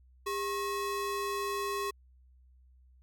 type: ring-modulated tone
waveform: square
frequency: 743 Hz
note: F#5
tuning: 7 cents sharp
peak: -29 dBFS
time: 0.26-1.91 s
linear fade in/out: 10 ms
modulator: 341 Hz
effects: added 63 Hz sine -57 dBFS peak until 3.02 s + MP3 96 kbps